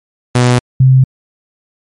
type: tone pair in turn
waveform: sawtooth / sine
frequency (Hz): 123.47 / 130.81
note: B2 / C3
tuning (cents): 0 / 0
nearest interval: minor second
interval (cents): 100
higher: second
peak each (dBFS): -3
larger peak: neither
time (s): 0.35-0.59 / 0.8-1.04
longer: neither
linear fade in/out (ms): 5
effects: MP3 48 kbps